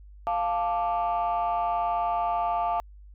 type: chord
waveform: sine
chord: D minor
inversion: first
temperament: equal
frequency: 698.5 / 880 / 1174.7 Hz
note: F5 / A5 / D6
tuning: 0 / 0 / 0 cents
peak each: -25 / -27 / -30 dBFS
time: 0.27-2.8 s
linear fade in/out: 0 ms
effects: tanh soft clip ceiling -19 dBFS + added 50 Hz sine -45 dBFS peak until 3.14 s